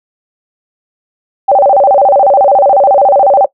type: tone with vibrato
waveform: sine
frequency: 667 Hz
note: E5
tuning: 20 cents sharp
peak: -3 dBFS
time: 1.48-3.46 s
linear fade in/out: 10 ms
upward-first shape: square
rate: 14 Hz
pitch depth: 280 cents each way
effects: noise-tail reverb RT60 0.1 s tail -21 dB re dry